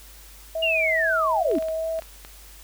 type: tone with vibrato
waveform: sine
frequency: 645 Hz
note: E5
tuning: 38 cents flat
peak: -24 dBFS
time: 0.55-2 s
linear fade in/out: 5 ms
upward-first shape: sine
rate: 2.4 Hz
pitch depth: 14 cents each way
type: linear sweep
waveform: sine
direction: down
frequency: 2872 to 239.7 Hz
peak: -20 dBFS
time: 0.62-1.59 s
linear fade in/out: 10 ms
type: clicks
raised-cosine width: 0.3 ms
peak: -24 dBFS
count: 8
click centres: 1.514 / 1.553 / 1.584 / 1.625 / 1.685 / 1.989 / 2.022 / 2.249 s
effects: added 50 Hz sine -46 dBFS peak until 2.63 s + white hiss -48 dBFS RMS until 2.63 s